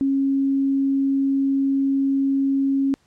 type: tone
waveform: sine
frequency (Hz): 273.1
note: C#4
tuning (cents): -26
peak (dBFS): -17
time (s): 0.01-2.94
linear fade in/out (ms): 0
effects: pink hiss -62 dBFS RMS until 3.06 s + low-pass 8000 Hz 12 dB/octave